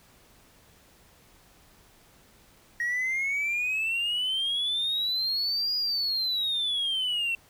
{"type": "exponential two-way sweep", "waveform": "triangle", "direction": "up then down", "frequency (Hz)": [1883, 4915, 2689], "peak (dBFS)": -23, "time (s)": [2.8, 7.35], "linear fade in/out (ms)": 2, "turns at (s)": 5.76, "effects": ["tanh soft clip ceiling -21 dBFS", "pink hiss -58 dBFS RMS until 7.49 s"]}